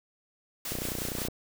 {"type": "noise with tremolo", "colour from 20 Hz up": "white", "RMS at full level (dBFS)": -35, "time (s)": [0.65, 1.28], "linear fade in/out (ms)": 2, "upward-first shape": "sine", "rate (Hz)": 5.7, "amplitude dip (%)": 35}
{"type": "click train", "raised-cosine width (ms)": 2, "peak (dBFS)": -21, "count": 18, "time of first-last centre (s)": [0.72, 1.285], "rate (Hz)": 30.1}
{"effects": []}